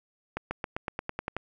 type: accelerating click train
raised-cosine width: 0.5 ms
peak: -16 dBFS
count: 10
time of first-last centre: 0.37-1.366 s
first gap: 140 ms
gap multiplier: 0.94
effects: none